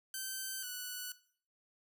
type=tone pair in turn; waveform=5% pulse; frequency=1545 / 1481.4 Hz; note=G6 / F#6; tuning=-26 / +2 cents; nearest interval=minor second; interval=72 cents; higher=first; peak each=-28 / -29 dBFS; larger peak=first; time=0.14-0.63 / 0.63-1.12 s; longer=neither; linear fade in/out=2 ms; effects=noise-tail reverb RT60 0.5 s tail -17 dB re dry